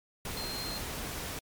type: tone in noise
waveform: sine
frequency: 4186 Hz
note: C8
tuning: in tune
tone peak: -38 dBFS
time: 0.37-0.78 s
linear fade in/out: 2 ms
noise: pink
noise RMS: -38 dBFS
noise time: 0.25-1.39 s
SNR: -3 dB
effects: MP3 96 kbps